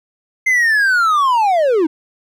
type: linear sweep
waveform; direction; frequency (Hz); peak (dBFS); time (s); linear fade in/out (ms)
triangle; down; 2093 to 293.7; -9; 0.46-1.87; 10
effects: none